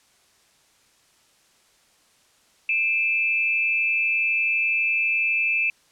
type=tone pair together; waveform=sine; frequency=2387 / 2619 Hz; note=D7 / E7; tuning=+28 / -12 cents; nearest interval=major second; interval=160 cents; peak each=-24 / -21 dBFS; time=2.69-5.7 s; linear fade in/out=2 ms; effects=white hiss -60 dBFS RMS until 5.91 s + low-pass 9000 Hz 12 dB/octave